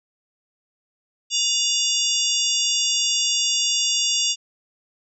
harmonic tone with a mistuned harmonic, 943 Hz, A#5, 20 cents sharp, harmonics 3 / 4 / 5 / 6 / 7 / 8, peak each -24 / -25 / -26 / -27 / -27 / -28 dBFS, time 1.3-4.36 s, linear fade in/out 50 ms, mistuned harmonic 4, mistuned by -120 cents, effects none

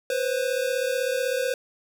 square tone pair together, 496.6 / 532.6 Hz, B4 / C5, +9 / +31 cents, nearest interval minor second, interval 122 cents, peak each -27 dBFS, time 0.1-1.54 s, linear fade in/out 2 ms, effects none

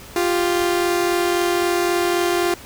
sawtooth tone pair together, 349.2 / 393 Hz, F4 / G4, 0 / +4 cents, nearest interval major second, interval 204 cents, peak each -14 / -20 dBFS, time 0.16-2.54 s, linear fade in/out 2 ms, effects pink hiss -40 dBFS RMS until 2.65 s

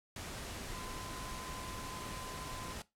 sine tone in noise, 1025 Hz, C6, 36 cents flat, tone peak -48 dBFS, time 0.74-2.73 s, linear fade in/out 2 ms, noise pink, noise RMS -44 dBFS, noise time 0.16-2.82 s, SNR -7 dB, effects noise-tail reverb RT60 0.2 s tail -18 dB re dry + low-pass 11000 Hz 12 dB/octave

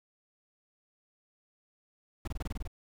brown noise bursts, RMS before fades -35 dBFS, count 9, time 2.25-2.676 s, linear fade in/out 5 ms, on 26 ms, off 24 ms, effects none

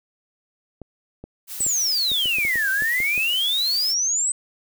clicks, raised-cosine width 2 ms, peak -23 dBFS, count 12, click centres 0.817 / 1.24 / 1.606 / 1.665 / 2.117 / 2.257 / 2.385 / 2.451 / 2.557 / 2.822 / 3.003 / 3.178 s
blue noise, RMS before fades -33 dBFS, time 1.47-3.95 s, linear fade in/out 50 ms
sine exponential two-way sweep, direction down then up, 8190 to 1527 to 8190 Hz, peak -19 dBFS, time 1.6-4.32 s, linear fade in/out 5 ms, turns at 2.7 s
effects none

